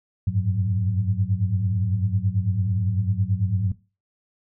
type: tone cluster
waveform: sine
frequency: 91.5 / 100 / 109.5 / 182.9 Hz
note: F#2 / G2 / A2 / F#3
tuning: -19 / +35 / -8 / -20 cents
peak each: -28 / -22 / -27 / -29 dBFS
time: 0.27-3.72 s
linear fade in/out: 5 ms
effects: noise-tail reverb RT60 0.3 s tail -18 dB re dry